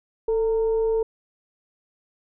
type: tone with frequency modulation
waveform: sine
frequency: 445.6 Hz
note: A4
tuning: 22 cents sharp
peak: -19 dBFS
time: 0.28-1.03 s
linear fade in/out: 5 ms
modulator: 473 Hz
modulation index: 0.28
effects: none